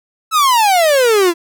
45% pulse exponential sweep, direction down, 1331 to 329.2 Hz, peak -9 dBFS, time 0.31-1.34 s, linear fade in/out 50 ms, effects none

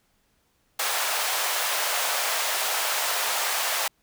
pink high-pass noise, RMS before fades -26 dBFS, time 0.79-3.88 s, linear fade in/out 5 ms, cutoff 640 Hz, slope 24 dB/octave, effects pink hiss -68 dBFS RMS until 4.02 s

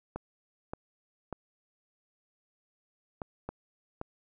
clicks, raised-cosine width 1 ms, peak -22 dBFS, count 6, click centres 0.16 / 0.735 / 1.327 / 3.218 / 3.49 / 4.014 s, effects none

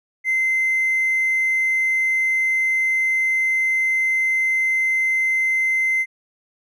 sine tone with hard clipping, 2070 Hz, C7, 19 cents flat, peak -17 dBFS, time 0.24-6.06 s, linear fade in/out 50 ms, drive 1 dB, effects none

